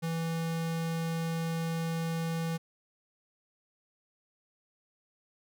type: tone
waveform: square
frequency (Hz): 164.7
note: E3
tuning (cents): -1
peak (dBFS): -31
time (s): 0.02-2.58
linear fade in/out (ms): 20
effects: none